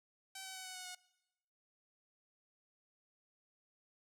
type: tone with pitch steps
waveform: 5% pulse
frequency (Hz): 768 / 760.1 / 752.2 / 744.4 / 736.7 / 729.1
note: G5 / F#5 / F#5 / F#5 / F#5 / F#5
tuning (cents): -36 / +46 / +28 / +10 / -8 / -26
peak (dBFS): -34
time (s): 0.35-0.95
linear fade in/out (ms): 5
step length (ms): 100
effects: noise-tail reverb RT60 1.0 s tail -22 dB re dry